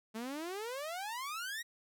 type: exponential sweep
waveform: sawtooth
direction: up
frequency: 213.6 to 1938 Hz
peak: -35 dBFS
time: 0.14-1.63 s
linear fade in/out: 20 ms
effects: none